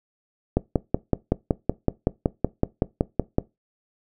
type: click train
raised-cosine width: 2 ms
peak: -5 dBFS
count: 16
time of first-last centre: 0.57-3.384 s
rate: 5.33 Hz
effects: noise-tail reverb RT60 0.2 s tail -20 dB re dry